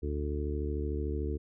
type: harmonic tone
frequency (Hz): 73.42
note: D2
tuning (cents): 0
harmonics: 1 / 2 / 3 / 4 / 5 / 6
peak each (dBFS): -32 / -43 / -44 / -40 / -39 / -40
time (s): 0.02-1.38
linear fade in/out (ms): 20
effects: none